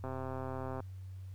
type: click train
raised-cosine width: 1 ms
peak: -27 dBFS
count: 101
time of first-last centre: 0.04-0.803 s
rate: 131 Hz
effects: added 94 Hz sine -43 dBFS peak until 1.34 s + pink hiss -69 dBFS RMS until 1.34 s